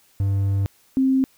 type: tone pair in turn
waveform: triangle / sine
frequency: 98.5 / 264.5 Hz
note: G2 / C4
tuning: +9 / +19 cents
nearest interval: octave + perfect fourth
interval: 1710 cents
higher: second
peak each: -16 / -15 dBFS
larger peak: second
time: 0.2-0.66 / 0.97-1.24 s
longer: first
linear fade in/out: 0 ms
effects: white hiss -58 dBFS RMS until 1.37 s